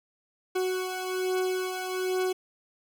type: beating tone pair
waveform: 40% pulse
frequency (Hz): 370.3 / 371.5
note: F#4 / F#4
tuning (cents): +1 / +7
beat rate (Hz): 1.2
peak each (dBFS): -28 / -32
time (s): 0.55-2.33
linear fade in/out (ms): 10
effects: none